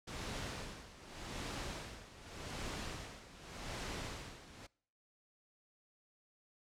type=noise with tremolo; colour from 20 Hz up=pink; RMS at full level=-42 dBFS; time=0.07-4.67 s; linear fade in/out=10 ms; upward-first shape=sine; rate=0.85 Hz; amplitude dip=80%; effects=noise-tail reverb RT60 0.6 s tail -25 dB re dry + low-pass 7000 Hz 12 dB/octave